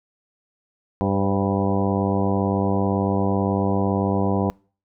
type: harmonic tone with a mistuned harmonic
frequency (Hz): 98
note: G2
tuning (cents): 0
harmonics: 1 / 2 / 3 / 4 / 5 / 6 / 7 / 8 / 9 / 10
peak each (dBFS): -25 / -23 / -27 / -28 / -28 / -33 / -31 / -31 / -36 / -32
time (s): 1.01-4.5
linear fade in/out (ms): 0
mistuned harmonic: 5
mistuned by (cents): +37
effects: noise-tail reverb RT60 0.4 s tail -25 dB re dry